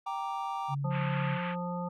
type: chord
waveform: triangle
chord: G minor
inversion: none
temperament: equal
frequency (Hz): 784 / 932.3 / 1174.7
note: G5 / Bb5 / D6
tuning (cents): 0 / 0 / 0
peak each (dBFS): -34 / -35 / -36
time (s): 0.06-0.75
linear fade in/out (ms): 10
type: tone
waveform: sine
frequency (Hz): 140.6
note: C#3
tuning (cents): +25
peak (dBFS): -30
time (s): 0.68-1.39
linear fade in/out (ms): 50
type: harmonic tone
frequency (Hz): 176.2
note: F3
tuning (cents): +16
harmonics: 1 / 3 / 5 / 7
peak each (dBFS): -34 / -39 / -39 / -43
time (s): 0.84-1.89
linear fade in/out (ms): 10
type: band-pass noise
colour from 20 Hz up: pink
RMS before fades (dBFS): -40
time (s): 0.9-1.56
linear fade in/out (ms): 50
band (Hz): 1100 to 2900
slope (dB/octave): 48
effects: none